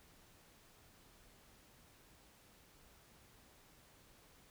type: silence
effects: pink hiss -65 dBFS RMS until 4.5 s